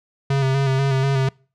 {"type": "tone with vibrato", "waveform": "square", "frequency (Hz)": 135.4, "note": "C#3", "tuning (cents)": -40, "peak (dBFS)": -17, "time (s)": [0.3, 1.29], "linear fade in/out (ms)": 5, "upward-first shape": "square", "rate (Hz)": 4.1, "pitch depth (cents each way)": 29, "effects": ["noise-tail reverb RT60 0.4 s tail -26 dB re dry", "low-pass 5000 Hz 12 dB/octave"]}